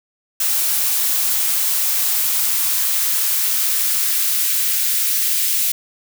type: noise with high-pass filter sweep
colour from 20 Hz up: blue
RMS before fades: -18 dBFS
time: 0.4-5.72 s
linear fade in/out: 5 ms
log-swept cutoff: 430 to 2200 Hz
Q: 1
effects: none